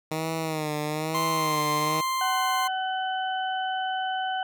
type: tone with vibrato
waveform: 10% pulse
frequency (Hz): 155.9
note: D#3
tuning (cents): +4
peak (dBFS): -19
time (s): 0.11-2.01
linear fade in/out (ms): 5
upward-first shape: sine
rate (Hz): 1.1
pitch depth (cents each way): 67
type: tone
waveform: 40% pulse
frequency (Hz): 1046.5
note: C6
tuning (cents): 0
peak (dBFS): -24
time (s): 1.14-2.68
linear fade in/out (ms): 10
type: harmonic tone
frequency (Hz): 754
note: F#5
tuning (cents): +32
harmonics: 1 / 2 / 4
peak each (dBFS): -27 / -33 / -36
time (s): 2.21-4.43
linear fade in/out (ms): 2
effects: none